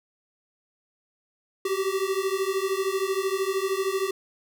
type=beating tone pair; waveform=square; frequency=379 / 392 Hz; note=F#4 / G4; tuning=+42 / 0 cents; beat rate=13 Hz; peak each=-28 dBFS; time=1.65-4.11 s; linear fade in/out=5 ms; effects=none